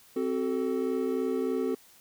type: chord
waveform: triangle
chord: F# diminished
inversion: second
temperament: equal with one note detuned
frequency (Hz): 261.6 / 376.7 / 440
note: C4 / F#4 / A4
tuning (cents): 0 / +31 / 0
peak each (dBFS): -29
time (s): 0.16-1.75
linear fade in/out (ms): 5
effects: white hiss -57 dBFS RMS until 2 s